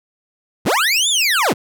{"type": "linear two-way sweep", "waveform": "25% pulse", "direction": "up then down", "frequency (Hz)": [46.25, 3648, 65.4], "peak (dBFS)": -10, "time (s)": [0.65, 1.54], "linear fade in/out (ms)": 20, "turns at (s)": 1.09, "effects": []}